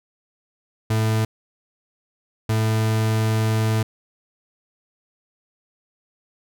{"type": "tone bursts at uneven times", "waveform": "40% pulse", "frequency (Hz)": 110, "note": "A2", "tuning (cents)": 0, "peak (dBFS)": -17, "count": 2, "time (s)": [[0.9, 1.25], [2.49, 3.83]], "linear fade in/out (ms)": 5, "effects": []}